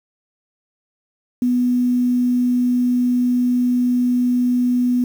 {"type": "tone with quantisation", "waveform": "sine", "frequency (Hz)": 246.9, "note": "B3", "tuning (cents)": 0, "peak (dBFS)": -14, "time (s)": [1.42, 5.04], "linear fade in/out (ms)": 2, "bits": 7, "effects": []}